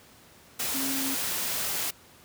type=tone in noise; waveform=sine; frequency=269.6 Hz; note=C#4; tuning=48 cents flat; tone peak=-32 dBFS; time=0.74-1.15 s; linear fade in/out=10 ms; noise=white; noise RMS=-30 dBFS; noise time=0.59-1.91 s; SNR=-5 dB; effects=pink hiss -54 dBFS RMS until 2.24 s + high-pass 80 Hz 12 dB/octave